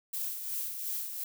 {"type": "noise with tremolo", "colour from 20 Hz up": "violet", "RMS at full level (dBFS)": -34, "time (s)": [0.13, 1.24], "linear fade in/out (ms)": 5, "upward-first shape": "sine", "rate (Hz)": 2.8, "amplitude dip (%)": 50, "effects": []}